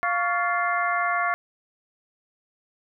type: harmonic tone with a mistuned harmonic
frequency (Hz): 349.2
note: F4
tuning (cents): 0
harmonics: 2 / 3 / 4 / 5 / 6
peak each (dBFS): -27 / -26 / -28 / -30 / -30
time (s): 0.03-1.34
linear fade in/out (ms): 0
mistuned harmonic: 3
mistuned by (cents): +120
effects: none